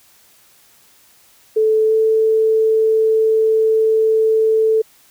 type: tone with pitch glide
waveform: sine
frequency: 436.8 to 440.9 Hz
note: A4 to A4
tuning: -13 to +4 cents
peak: -11 dBFS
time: 1.56-4.82 s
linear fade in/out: 10 ms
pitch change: +17 cents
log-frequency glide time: 1.87-1.93 s
effects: white hiss -51 dBFS RMS until 5.1 s